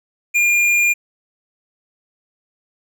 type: tone with hard clipping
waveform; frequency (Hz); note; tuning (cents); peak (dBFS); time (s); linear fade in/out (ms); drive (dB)
sine; 2409; D7; +43; -14; 0.34-0.94; 20; 10
effects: none